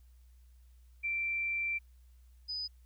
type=tone pair in turn; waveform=sine; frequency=2349 / 4988 Hz; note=D7 / D#8; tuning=0 / +3 cents; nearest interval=octave + minor second; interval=1303 cents; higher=second; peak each=-31 / -35 dBFS; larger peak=first; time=1.03-1.79 / 2.48-2.68 s; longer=first; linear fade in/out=20 ms; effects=added 61 Hz sine -56 dBFS peak until 2.85 s + white hiss -75 dBFS RMS until 2.85 s